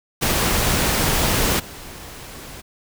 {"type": "noise with level steps", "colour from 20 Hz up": "pink", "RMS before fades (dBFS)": [-19, -37], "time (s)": [0.21, 2.62], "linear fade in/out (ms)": 20, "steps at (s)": 1.59, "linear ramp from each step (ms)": 10, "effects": []}